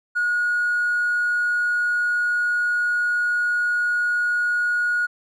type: tone with hard clipping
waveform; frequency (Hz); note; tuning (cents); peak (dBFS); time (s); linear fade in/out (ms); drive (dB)
sine; 1447; F#6; -39; -19; 0.15-5.07; 20; 1
effects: none